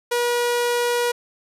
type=tone; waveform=sawtooth; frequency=481.6 Hz; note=B4; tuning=44 cents flat; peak=-15 dBFS; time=0.11-1.12 s; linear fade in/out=10 ms; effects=resampled to 32000 Hz